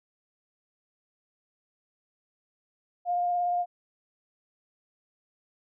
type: tone with vibrato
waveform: sine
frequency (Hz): 707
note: F5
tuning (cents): +21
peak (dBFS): -24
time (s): 3.05-3.66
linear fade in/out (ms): 50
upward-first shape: triangle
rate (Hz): 17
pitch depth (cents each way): 16
effects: none